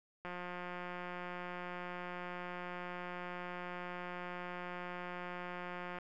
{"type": "click train", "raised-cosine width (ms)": 0.5, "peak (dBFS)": -29, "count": 1022, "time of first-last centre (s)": [0.25, 5.986], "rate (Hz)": 178, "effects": []}